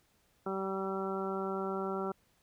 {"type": "harmonic tone", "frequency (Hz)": 192.5, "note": "G3", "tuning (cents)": -31, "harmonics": [1, 2, 3, 4, 5, 6, 7], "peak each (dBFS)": [-39, -36, -43, -42, -46, -47, -41], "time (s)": [0.46, 2.12], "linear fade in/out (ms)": 5, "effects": ["pink hiss -71 dBFS RMS until 2.42 s"]}